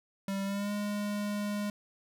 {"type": "tone with pitch glide", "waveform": "square", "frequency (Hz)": [196, 206.2], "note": ["G3", "G#3"], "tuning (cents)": [0, -12], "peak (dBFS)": -32, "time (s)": [0.28, 1.7], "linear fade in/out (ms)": 2, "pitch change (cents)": 88, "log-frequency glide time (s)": [0.44, 0.72], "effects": []}